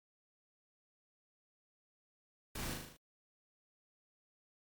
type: noise with echo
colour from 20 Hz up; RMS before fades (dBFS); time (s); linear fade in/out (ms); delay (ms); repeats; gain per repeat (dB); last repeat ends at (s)
pink; -43; 2.55-2.74; 5; 38; 6; -3; 2.968
effects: MP3 96 kbps